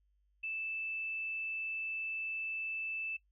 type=tone; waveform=sine; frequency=2637 Hz; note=E7; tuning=in tune; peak=-36 dBFS; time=0.43-3.17 s; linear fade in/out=10 ms; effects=noise-tail reverb RT60 0.1 s tail -19 dB re dry + added 50 Hz sine -70 dBFS peak until 3.31 s